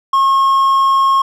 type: tone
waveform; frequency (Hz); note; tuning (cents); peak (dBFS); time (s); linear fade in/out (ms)
triangle; 1083; C#6; -41; -7; 0.13-1.22; 5
effects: none